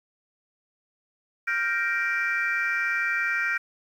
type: chord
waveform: sine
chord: G minor seventh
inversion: third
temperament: equal with one note detuned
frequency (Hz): 1396.9 / 1568 / 1872.2 / 2349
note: F6 / G6 / Bb6 / D7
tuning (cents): 0 / 0 / +7 / 0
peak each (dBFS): -28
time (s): 1.47-3.58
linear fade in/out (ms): 10
effects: tanh soft clip ceiling -16 dBFS + 9-bit